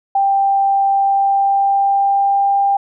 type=tone with pitch glide; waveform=sine; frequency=788 to 795.8 Hz; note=G5 to G5; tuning=+9 to +26 cents; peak=-11 dBFS; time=0.15-2.77 s; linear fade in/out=5 ms; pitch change=+17 cents; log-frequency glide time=0.92-2.54 s; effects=none